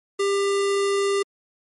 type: tone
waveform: square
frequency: 398 Hz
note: G4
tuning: 26 cents sharp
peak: -20 dBFS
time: 0.19-1.23 s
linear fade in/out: 10 ms
effects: MP3 48 kbps